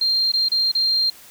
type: tone with dropouts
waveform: sine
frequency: 4186 Hz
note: C8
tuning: in tune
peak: -16 dBFS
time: 0.01-1.1 s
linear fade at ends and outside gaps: 5 ms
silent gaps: 0.319-0.336 / 0.486-0.516 / 0.717-0.75 s
effects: white hiss -45 dBFS RMS until 1.3 s